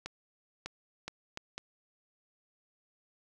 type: accelerating click train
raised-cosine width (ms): 0.2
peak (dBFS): -21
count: 5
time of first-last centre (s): 0.06-1.58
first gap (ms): 600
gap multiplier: 0.7
effects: none